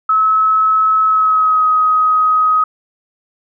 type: tone with pitch glide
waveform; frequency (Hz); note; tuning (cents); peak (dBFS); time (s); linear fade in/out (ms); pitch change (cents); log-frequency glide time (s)
sine; 1292 to 1260.3; E6 to D#6; -35 to +22; -9; 0.09-2.64; 5; -43; 1.05-1.67
effects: none